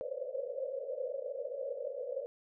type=band-pass noise; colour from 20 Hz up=white; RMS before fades=-39 dBFS; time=0.01-2.26 s; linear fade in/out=0 ms; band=490 to 570 Hz; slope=96 dB/octave; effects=none